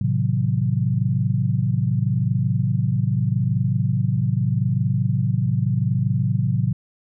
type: chord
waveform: sine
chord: A diminished seventh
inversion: none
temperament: equal with one note detuned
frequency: 110 / 130.81 / 155.56 / 183.3 Hz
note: A2 / C3 / Eb3 / Gb3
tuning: 0 / 0 / 0 / -16 cents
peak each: -22 / -21 / -27 / -25 dBFS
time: 0.01-6.73 s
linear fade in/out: 5 ms
effects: none